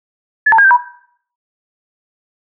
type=tone with pitch steps; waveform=sine; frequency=1717 / 897 / 1620 / 1561 / 969 Hz; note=A6 / A5 / G#6 / G6 / B5; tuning=-43 / +33 / -43 / -8 / -33 cents; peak=-5 dBFS; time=0.46-0.77 s; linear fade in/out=10 ms; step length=62 ms; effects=noise-tail reverb RT60 0.6 s tail -17 dB re dry